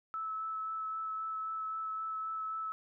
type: tone with vibrato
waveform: sine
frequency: 1305 Hz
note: E6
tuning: 18 cents flat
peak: -35 dBFS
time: 0.14-2.72 s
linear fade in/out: 0 ms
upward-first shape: sine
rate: 3.8 Hz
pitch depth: 10 cents each way
effects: none